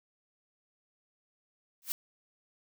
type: noise with exponential growth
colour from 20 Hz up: blue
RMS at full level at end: -28 dBFS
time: 1.82-1.92 s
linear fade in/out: 0 ms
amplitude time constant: 21 ms
effects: none